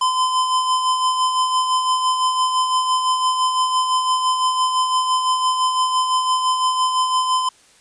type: tone with tremolo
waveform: square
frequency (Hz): 1024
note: C6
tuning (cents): -38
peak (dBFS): -15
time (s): 0.01-7.49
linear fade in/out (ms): 5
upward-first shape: sine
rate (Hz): 5.9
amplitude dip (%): 45
effects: white hiss -52 dBFS RMS until 7.8 s + resampled to 22050 Hz